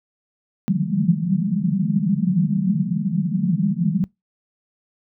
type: band-pass noise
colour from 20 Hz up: white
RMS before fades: -20 dBFS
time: 0.68-4.04 s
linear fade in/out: 0 ms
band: 150 to 210 Hz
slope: 96 dB/octave
effects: noise-tail reverb RT60 0.2 s tail -26 dB re dry